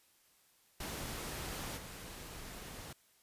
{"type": "noise with level steps", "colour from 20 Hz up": "pink", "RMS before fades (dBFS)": [-42, -48], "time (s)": [0.8, 2.93], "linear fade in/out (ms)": 5, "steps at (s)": 1.76, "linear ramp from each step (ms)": 20, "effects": ["white hiss -69 dBFS RMS until 3.22 s", "resampled to 32000 Hz"]}